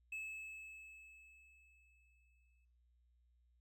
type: tone with exponential decay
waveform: triangle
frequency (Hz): 2600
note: E7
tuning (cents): -24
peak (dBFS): -40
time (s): 0.12-2.65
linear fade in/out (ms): 5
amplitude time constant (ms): 550
effects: noise-tail reverb RT60 0.6 s tail -18 dB re dry + added 60 Hz sine -70 dBFS peak until 3.6 s